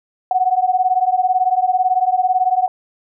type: beating tone pair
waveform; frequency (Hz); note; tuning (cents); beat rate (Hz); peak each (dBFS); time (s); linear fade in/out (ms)
sine; 732 / 750; F#5 / F#5; -19 / +23; 18; -16; 0.31-2.68; 2
effects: none